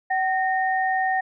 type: tone pair together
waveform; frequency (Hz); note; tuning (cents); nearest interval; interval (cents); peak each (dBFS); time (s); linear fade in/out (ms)
sine; 759 / 1841; F#5 / A#6; +44 / -22; octave + minor third; 1534; -21 / -25; 0.1-1.21; 10
effects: none